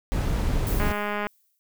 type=noise; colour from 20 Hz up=brown; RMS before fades=-24 dBFS; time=0.12-0.92 s; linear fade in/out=0 ms
type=noise with exponential decay; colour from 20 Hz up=violet; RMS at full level=-33 dBFS; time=0.67-1.59 s; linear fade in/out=0 ms; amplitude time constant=200 ms
type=click train; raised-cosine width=0.5 ms; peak=-14 dBFS; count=98; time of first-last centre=0.8-1.269 s; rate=207 Hz
effects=none